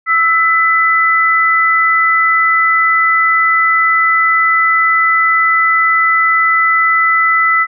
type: tone pair together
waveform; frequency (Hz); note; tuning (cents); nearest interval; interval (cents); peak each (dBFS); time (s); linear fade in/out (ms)
sine; 1318 / 2000; E6 / B6; -1 / +21; perfect fifth; 722; -11; 0.06-7.67; 50
effects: none